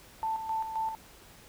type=tone with tremolo; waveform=sine; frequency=886 Hz; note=A5; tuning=12 cents sharp; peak=-28 dBFS; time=0.23-0.95 s; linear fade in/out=0 ms; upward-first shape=square; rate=3.8 Hz; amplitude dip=55%; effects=pink hiss -54 dBFS RMS until 1.48 s